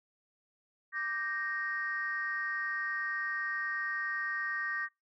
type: chord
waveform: sine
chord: G minor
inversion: second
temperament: equal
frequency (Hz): 1174.7 / 1568 / 1864.7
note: D6 / G6 / Bb6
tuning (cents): 0 / 0 / 0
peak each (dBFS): -40 / -37 / -34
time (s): 0.92-4.89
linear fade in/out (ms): 50
effects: noise-tail reverb RT60 0.2 s tail -23 dB re dry + tanh soft clip ceiling -24 dBFS